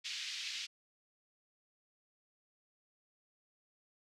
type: band-pass noise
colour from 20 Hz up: pink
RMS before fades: -42 dBFS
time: 0.04-0.67 s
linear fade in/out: 20 ms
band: 2400 to 5500 Hz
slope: 24 dB/octave
effects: none